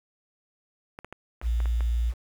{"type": "clicks", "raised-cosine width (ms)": 0.5, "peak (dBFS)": -24, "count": 7, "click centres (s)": [0.989, 1.046, 1.126, 1.415, 1.603, 1.657, 1.807]}
{"type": "tone", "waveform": "sine", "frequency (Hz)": 58.27, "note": "A#1", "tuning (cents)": 0, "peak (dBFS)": -22, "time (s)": [1.42, 2.14], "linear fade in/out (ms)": 50}
{"effects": ["8-bit"]}